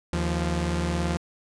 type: tone pair together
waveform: sawtooth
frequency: 77.2 / 173.31 Hz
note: D#2 / F3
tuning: -13 / -13 cents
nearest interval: octave + major second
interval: 1400 cents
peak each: -23 dBFS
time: 0.13-1.17 s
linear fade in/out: 0 ms
effects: resampled to 22050 Hz